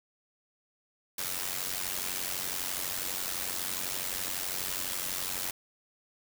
white noise with amplitude modulation, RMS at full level -31 dBFS, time 1.18-5.51 s, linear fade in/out 5 ms, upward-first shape sine, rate 92 Hz, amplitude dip 75%, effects none

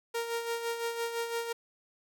sawtooth tone with tremolo, 465.2 Hz, A#4, 4 cents flat, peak -26 dBFS, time 0.14-1.53 s, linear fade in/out 10 ms, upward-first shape sine, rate 5.9 Hz, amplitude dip 55%, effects none

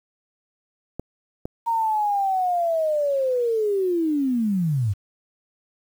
clicks, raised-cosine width 2 ms, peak -16 / -16 dBFS, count 2, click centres 0.996 / 1.455 s
sine linear sweep, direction down, 932.3 to 92.5 Hz, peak -19 dBFS, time 1.66-4.94 s, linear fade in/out 20 ms
effects 8-bit

